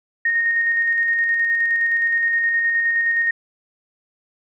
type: tone with tremolo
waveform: sine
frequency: 1853 Hz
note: A#6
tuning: 11 cents flat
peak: -15 dBFS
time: 0.25-3.31 s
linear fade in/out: 5 ms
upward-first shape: square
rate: 9.6 Hz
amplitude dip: 25%
effects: none